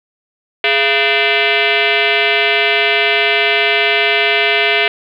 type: tone with frequency modulation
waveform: sine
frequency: 132.4 Hz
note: C3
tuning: 21 cents sharp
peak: -10 dBFS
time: 0.64-4.88 s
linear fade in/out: 2 ms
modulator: 550 Hz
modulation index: 5.5
effects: 8-bit